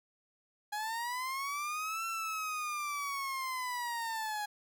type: linear two-way sweep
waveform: 30% pulse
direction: up then down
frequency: 826 to 1353 to 826 Hz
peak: -32 dBFS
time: 0.72-4.46 s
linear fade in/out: 10 ms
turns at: 2.06 s
effects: none